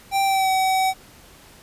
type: tone with pitch glide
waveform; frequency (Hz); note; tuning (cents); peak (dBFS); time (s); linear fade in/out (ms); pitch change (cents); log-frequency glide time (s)
square; 784 to 759; G5 to F#5; 0 to +44; -18; 0.11-0.94; 50; -56; 0.23-0.5
effects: pink hiss -48 dBFS RMS until 1.62 s + resampled to 32000 Hz